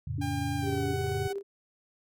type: chord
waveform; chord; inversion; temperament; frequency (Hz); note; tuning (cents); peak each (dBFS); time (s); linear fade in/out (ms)
sine; F augmented; none; equal; 87.31 / 110 / 138.59; F2 / A2 / C#3; 0 / 0 / 0; -35; 0.07-1.28; 5
type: tone with vibrato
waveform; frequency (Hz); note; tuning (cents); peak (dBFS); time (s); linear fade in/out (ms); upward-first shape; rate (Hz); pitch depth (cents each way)
sine; 284.7; C#4; +46; -33; 0.18-0.94; 5; triangle; 3.2; 10
type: tone with pitch glide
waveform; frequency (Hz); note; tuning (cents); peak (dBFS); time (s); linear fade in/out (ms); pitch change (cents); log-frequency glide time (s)
sawtooth; 801 to 747.4; G5 to F#5; +37 to +17; -32; 0.21-1.33; 10; -120; 0.57-0.86
type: tone with tremolo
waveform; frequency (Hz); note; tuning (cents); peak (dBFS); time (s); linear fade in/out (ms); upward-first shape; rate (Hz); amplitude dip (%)
sine; 397.4; G4; +24; -30; 0.62-1.43; 50; square; 19; 40
effects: none